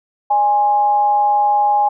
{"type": "tone with amplitude modulation", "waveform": "sine", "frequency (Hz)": 826, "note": "G#5", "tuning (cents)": -10, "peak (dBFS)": -9, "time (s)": [0.3, 1.89], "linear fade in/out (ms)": 10, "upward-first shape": "sine", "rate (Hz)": 232, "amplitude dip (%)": 45, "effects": []}